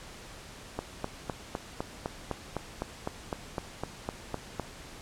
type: click train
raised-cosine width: 1 ms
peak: -17 dBFS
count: 16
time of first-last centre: 0.79-4.597 s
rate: 3.94 Hz
effects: pink hiss -47 dBFS RMS until 5.01 s + low-pass 9000 Hz 12 dB/octave